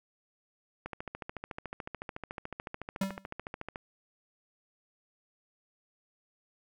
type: click train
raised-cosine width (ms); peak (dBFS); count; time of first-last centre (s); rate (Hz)
0.5; -23; 41; 0.86-3.759; 13.8
type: tone with exponential decay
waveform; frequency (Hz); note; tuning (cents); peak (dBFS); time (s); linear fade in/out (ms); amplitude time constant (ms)
square; 194; G3; -18; -27; 3.01-3.26; 5; 53
effects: none